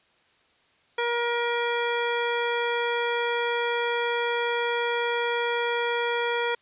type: harmonic tone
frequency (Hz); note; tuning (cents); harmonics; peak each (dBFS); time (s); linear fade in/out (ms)
474.6; A#4; +31; 1 / 2 / 3 / 4 / 5 / 7; -27 / -30 / -32 / -33 / -34 / -35; 0.98-6.55; 5
effects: white hiss -63 dBFS RMS until 6.61 s + resampled to 8000 Hz